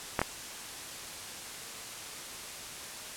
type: clicks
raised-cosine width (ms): 0.5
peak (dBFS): -11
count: 2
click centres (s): 0.192 / 0.216
effects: white hiss -42 dBFS RMS until 3.16 s + low-pass 10000 Hz 12 dB/octave